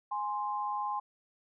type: tone pair together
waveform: sine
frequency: 830.6 / 1046.5 Hz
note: G#5 / C6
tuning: 0 / 0 cents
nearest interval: major third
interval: 400 cents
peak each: -34 / -34 dBFS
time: 0.11-1 s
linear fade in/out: 10 ms
effects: none